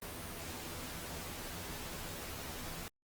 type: noise with comb filter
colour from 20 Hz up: pink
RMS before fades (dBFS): -44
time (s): 0.02-2.88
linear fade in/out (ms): 0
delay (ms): 12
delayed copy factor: +0.6
effects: Opus 32 kbps